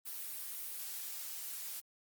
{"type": "noise", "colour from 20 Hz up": "blue", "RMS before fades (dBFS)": -43, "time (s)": [0.05, 1.81], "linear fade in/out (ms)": 20, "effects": ["Opus 32 kbps"]}